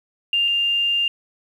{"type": "tone pair in turn", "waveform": "sine", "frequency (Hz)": [2799, 2799], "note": ["F7", "F7"], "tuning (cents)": [3, 3], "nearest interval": "unison", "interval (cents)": 0, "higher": "neither", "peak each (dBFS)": [-16, -17], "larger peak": "first", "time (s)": [[0.33, 0.48], [0.48, 1.08]], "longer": "second", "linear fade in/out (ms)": 2, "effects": ["8-bit"]}